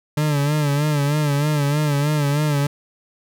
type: tone with vibrato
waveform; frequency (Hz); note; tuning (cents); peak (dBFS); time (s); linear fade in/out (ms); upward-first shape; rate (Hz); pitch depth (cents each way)
40% pulse; 146.83; D3; 0; -16; 0.17-2.67; 5; sine; 3.2; 67
effects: none